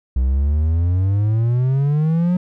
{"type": "exponential sweep", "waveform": "triangle", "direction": "up", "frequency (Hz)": [61.74, 183], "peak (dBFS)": -12, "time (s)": [0.16, 2.37], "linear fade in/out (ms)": 5, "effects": []}